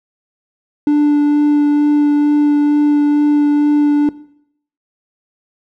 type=tone with vibrato; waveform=triangle; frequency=293.7 Hz; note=D4; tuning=in tune; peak=-6 dBFS; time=0.87-4.09 s; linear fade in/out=2 ms; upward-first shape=sine; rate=2.2 Hz; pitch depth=8 cents each way; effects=noise-tail reverb RT60 0.7 s tail -20 dB re dry + tanh soft clip ceiling -2 dBFS